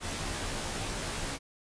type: noise with comb filter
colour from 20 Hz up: pink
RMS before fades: -35 dBFS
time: 0-1.39 s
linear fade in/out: 50 ms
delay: 16 ms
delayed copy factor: -0.85
effects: resampled to 22050 Hz